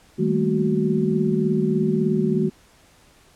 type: tone cluster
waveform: sine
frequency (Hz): 158.6 / 197.3 / 220.6 / 237 / 371.5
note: D#3 / G3 / A3 / A#3 / F#4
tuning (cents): +33 / +11 / +5 / +29 / +7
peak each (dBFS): -24 / -24 / -23 / -30 / -23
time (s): 0.18-2.5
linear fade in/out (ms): 20
effects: pink hiss -54 dBFS RMS until 3.35 s + low-pass 11000 Hz 12 dB/octave